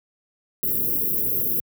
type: band-stop noise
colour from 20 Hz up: white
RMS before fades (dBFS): -23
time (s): 0.63-1.6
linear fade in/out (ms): 0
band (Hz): 480 to 12000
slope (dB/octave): 48
effects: high-pass 80 Hz 12 dB/octave